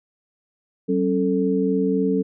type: tone cluster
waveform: sine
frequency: 189.8 / 273.4 / 440.6 Hz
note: F#3 / C#4 / A4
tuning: +44 / -24 / +2 cents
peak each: -22 dBFS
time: 0.88-2.23 s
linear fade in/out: 20 ms
effects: none